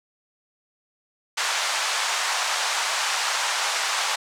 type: band-pass noise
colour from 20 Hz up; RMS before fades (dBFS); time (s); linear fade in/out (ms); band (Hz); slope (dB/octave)
pink; -25; 1.37-4.16; 10; 770 to 8100; 24
effects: none